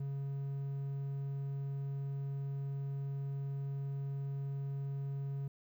triangle tone, 138.59 Hz, C#3, in tune, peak -34 dBFS, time 0-5.48 s, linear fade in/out 5 ms, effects 12-bit

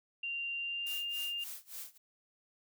sine tone with pitch glide, 2776 to 2805 Hz, F7 to F7, -11 to +7 cents, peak -35 dBFS, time 0.23-1.44 s, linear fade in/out 5 ms, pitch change +18 cents, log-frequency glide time 0.56-0.99 s
blue noise with tremolo, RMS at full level -43 dBFS, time 0.86-1.98 s, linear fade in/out 10 ms, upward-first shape sine, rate 3.5 Hz, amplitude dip 95%
effects none

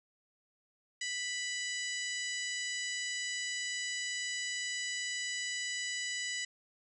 harmonic tone, 987.8 Hz, B5, in tune, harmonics 2 / 3 / 4 / 5 / 6 / 7 / 8, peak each -38 / -42 / -46 / -45 / -48 / -44 / -44 dBFS, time 1.01-6.45 s, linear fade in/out 5 ms, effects none

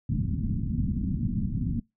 white low-pass noise, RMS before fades -28 dBFS, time 0.09-1.8 s, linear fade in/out 5 ms, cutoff 240 Hz, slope 48 dB/octave, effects noise-tail reverb RT60 0.2 s tail -24 dB re dry

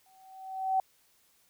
sine tone with exponential growth, 762 Hz, G5, 49 cents flat, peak -22 dBFS, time 0.06-0.8 s, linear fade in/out 2 ms, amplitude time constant 160 ms, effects white hiss -67 dBFS RMS until 1.49 s

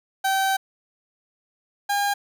30% pulse tone pair in turn, 773 / 809 Hz, G5 / G#5, -24 / -46 cents, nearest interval minor second, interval 78 cents, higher second, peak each -17 / -18 dBFS, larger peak first, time 0.24-0.57 / 1.89-2.14 s, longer first, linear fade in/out 10 ms, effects none

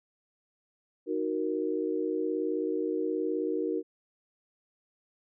sine chord, D# minor, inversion none, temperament equal, 311.1 / 370 / 466.2 Hz, D#4 / F#4 / A#4, 0 / 0 / 0 cents, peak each -32 dBFS, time 1.06-3.83 s, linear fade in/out 50 ms, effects none

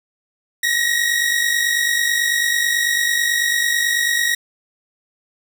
sawtooth tone pair together, 1864.7 / 1913.8 Hz, A#6 / A#6, 0 / +45 cents, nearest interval unison, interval 45 cents, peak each -16 / -15 dBFS, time 0.63-4.35 s, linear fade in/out 5 ms, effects none

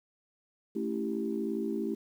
sine chord, A dominant seventh, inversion none, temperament equal, 220 / 277.2 / 329.6 / 392 Hz, A3 / C#4 / E4 / G4, 0 / 0 / 0 / 0 cents, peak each -34 / -38 / -35 / -35 dBFS, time 0.75-1.95 s, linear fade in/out 10 ms, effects tanh soft clip ceiling -19 dBFS + 10-bit

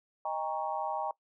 sine chord, Eb dominant seventh, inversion none, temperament equal with one note detuned, 622.3 / 800.5 / 932.3 / 1108.7 Hz, Eb5 / G5 / Bb5 / Db6, 0 / +36 / 0 / 0 cents, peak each -38 / -35 / -36 / -40 dBFS, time 0.25-1.11 s, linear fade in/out 2 ms, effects noise-tail reverb RT60 0.1 s tail -21 dB re dry

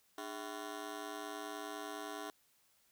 15% pulse ring-modulated tone, 355.5 Hz, F4, 31 cents sharp, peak -33 dBFS, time 0.18-2.3 s, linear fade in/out 0 ms, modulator 54.9 Hz, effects white hiss -72 dBFS RMS until 2.91 s

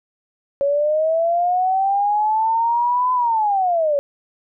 sine linear two-way sweep, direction up then down, 554.4 to 1013 to 554.4 Hz, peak -15 dBFS, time 0.61-3.99 s, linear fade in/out 0 ms, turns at 3.13 s, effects none

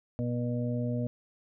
harmonic tone, 121.1 Hz, B2, 34 cents flat, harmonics 1 / 2 / 4 / 5, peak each -31 / -32 / -39 / -39 dBFS, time 0.19-1.07 s, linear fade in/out 0 ms, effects none

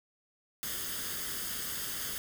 white noise with comb filter, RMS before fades -37 dBFS, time 0.63-2.18 s, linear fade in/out 0 ms, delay 0.61 ms, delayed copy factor +0.6, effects none

